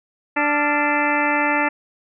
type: harmonic tone with a mistuned harmonic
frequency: 293.7 Hz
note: D4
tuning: in tune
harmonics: 1 / 2 / 3 / 4 / 5 / 6 / 7 / 8 / 9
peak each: -24 / -26 / -22 / -30 / -26 / -24 / -25 / -29 / -28 dBFS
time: 0.36-1.69 s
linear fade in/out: 10 ms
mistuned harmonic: 5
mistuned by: -100 cents
effects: none